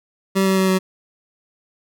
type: tone with pitch steps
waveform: 25% pulse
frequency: 192.7 / 191.04 / 189.39 / 187.76 Hz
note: G3 / G3 / F#3 / F#3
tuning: -29 / -44 / +41 / +26 cents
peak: -11 dBFS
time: 0.35-0.79 s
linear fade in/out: 20 ms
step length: 110 ms
effects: none